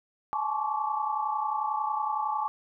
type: tone cluster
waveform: sine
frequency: 841 / 872 / 1082 / 1152 Hz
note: G#5 / A5 / C#6 / D6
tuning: +22 / -16 / -42 / -34 cents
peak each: -32 / -31 / -36 / -32 dBFS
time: 0.33-2.48 s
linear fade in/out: 0 ms
effects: none